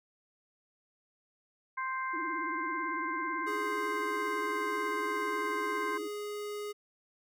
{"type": "harmonic tone", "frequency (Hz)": 523.3, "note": "C5", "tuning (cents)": 0, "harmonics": [2, 3, 4], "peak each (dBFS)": [-34, -39, -40], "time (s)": [1.77, 5.98], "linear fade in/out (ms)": 10}
{"type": "tone with vibrato", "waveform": "sine", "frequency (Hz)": 324.8, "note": "E4", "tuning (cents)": -26, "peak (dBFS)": -39, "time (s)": [2.13, 6.08], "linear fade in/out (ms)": 10, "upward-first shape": "sine", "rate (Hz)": 18, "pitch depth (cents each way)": 120}
{"type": "tone", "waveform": "square", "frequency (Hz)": 415.3, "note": "G#4", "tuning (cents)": 0, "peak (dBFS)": -37, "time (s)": [3.46, 6.73], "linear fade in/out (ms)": 20}
{"effects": []}